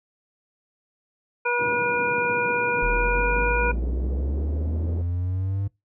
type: harmonic tone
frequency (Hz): 483.4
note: B4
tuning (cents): -37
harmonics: 1 / 2 / 3 / 5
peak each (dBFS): -26 / -26 / -26 / -26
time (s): 1.45-3.72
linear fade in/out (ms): 10
type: band-pass noise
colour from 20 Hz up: white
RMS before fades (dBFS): -36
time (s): 1.59-5.02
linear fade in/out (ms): 5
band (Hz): 100 to 430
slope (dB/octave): 24
type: linear sweep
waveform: triangle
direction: up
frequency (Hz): 37.62 to 100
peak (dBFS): -21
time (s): 2.82-5.68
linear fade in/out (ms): 10
effects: noise-tail reverb RT60 0.2 s tail -23 dB re dry